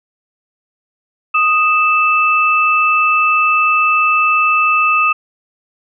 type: tone pair together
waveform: sine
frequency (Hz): 1244.5 / 2637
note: D#6 / E7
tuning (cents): 0 / 0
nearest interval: octave + minor second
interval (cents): 1300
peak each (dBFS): -12 / -13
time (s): 1.34-5.13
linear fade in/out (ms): 10
effects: none